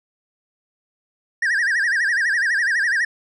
triangle tone with vibrato, 1743 Hz, A6, 17 cents flat, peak -15 dBFS, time 1.42-3.05 s, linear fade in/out 5 ms, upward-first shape sine, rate 12 Hz, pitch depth 180 cents each way, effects resampled to 24000 Hz

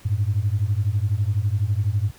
sine beating tone pair, 96.7 / 108.7 Hz, G2 / A2, -23 / -21 cents, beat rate 12 Hz, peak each -21 dBFS, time 0.05-2.11 s, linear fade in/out 10 ms, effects tanh soft clip ceiling -12 dBFS + pink hiss -50 dBFS RMS until 2.18 s

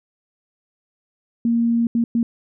sine tone bursts at uneven times, 233.1 Hz, A#3, in tune, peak -15 dBFS, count 3, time 1.45-1.87 / 1.95-2.04 / 2.15-2.23 s, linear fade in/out 2 ms, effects none

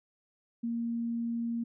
sine tone, 233.1 Hz, A#3, in tune, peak -30 dBFS, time 0.63-1.64 s, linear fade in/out 10 ms, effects none

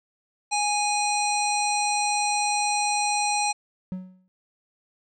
harmonic tone, 827 Hz, G#5, 8 cents flat, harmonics 1 / 3 / 5 / 7 / 9 / 10, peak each -24 / -29 / -31 / -32 / -34 / -34 dBFS, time 0.51-3.53 s, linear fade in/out 20 ms
triangle tone with exponential decay, 185 Hz, F#3, in tune, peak -24 dBFS, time 3.92-4.28 s, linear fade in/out 0 ms, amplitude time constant 78 ms
effects none

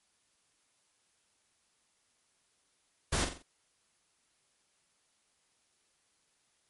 pink noise with echo, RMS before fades -30 dBFS, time 3.12-3.25 s, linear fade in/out 10 ms, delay 44 ms, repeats 4, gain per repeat -7 dB, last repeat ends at 3.426 s, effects white hiss -73 dBFS RMS until 6.69 s + MP3 48 kbps

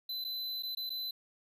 square tone with dropouts, 4024 Hz, B7, 32 cents sharp, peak -36 dBFS, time 0.09-1.11 s, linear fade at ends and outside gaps 5 ms, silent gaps 0.242-0.247 / 0.625-0.632 / 0.75-0.77 / 0.895-0.902 s, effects none

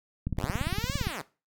click train, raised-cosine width 5 ms, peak -17 dBFS, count 15, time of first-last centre 0.27-1.07 s, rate 17.5 Hz
5% pulse linear two-way sweep, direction up then down, 51.91 to 587.3 to 116.1 Hz, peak -23 dBFS, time 0.37-1.22 s, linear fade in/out 10 ms, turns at 0.96 s
effects noise-tail reverb RT60 0.3 s tail -18 dB re dry

